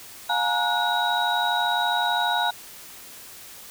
sine tone cluster, 710 / 845 / 937 / 1460 / 3822 Hz, F5 / G#5 / A#5 / F#6 / A#7, +28 / +30 / +9 / -24 / +43 cents, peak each -27 dBFS, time 0.29-2.51 s, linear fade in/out 10 ms, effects white hiss -43 dBFS RMS until 3.7 s

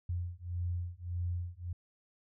sine beating tone pair, 87 / 88.7 Hz, F2 / F2, -6 / +27 cents, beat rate 1.7 Hz, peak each -37 / -37 dBFS, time 0.09-1.73 s, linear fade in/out 5 ms, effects none

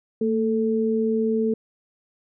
sine tone pair together, 225 / 440 Hz, A3 / A4, +39 / 0 cents, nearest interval octave, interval 1161 cents, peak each -22 dBFS, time 0.21-1.54 s, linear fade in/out 5 ms, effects none

